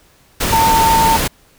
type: tone in noise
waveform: sine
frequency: 902 Hz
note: A5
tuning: 43 cents sharp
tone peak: -10 dBFS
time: 0.52-1.17 s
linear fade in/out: 10 ms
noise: pink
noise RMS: -17 dBFS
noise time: 0.4-1.28 s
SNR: +4 dB
effects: pink hiss -51 dBFS RMS until 1.58 s